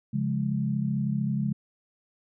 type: chord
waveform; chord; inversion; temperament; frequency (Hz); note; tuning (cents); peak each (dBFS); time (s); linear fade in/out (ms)
sine; Db major; none; equal; 138.59 / 174.61 / 207.7; Db3 / F3 / Ab3; 0 / 0 / 0; -28 / -32 / -28; 0.13-1.53; 10
effects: none